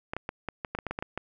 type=clicks; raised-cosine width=0.5 ms; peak=-17 dBFS; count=12; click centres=0.135 / 0.166 / 0.291 / 0.487 / 0.648 / 0.75 / 0.788 / 0.867 / 0.91 / 0.989 / 1.025 / 1.176 s; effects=none